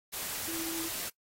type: tone in noise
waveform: sine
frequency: 328.7 Hz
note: E4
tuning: 5 cents flat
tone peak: -38 dBFS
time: 0.47-0.89 s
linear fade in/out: 20 ms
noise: white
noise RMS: -37 dBFS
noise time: 0.12-1.1 s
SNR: -4 dB
effects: noise-tail reverb RT60 0.1 s tail -21 dB re dry + AAC 48 kbps